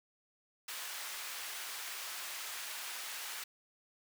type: high-pass noise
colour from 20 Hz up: pink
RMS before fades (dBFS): -43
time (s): 0.68-3.44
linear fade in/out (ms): 5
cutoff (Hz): 1300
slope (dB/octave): 12
effects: none